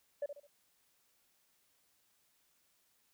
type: tone with echo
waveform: sine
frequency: 576 Hz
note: D5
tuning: 34 cents flat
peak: -32 dBFS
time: 0.22-0.26 s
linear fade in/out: 5 ms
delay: 70 ms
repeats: 3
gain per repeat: -9 dB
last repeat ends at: 0.47 s
effects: tanh soft clip ceiling -31 dBFS + white hiss -74 dBFS RMS until 3.13 s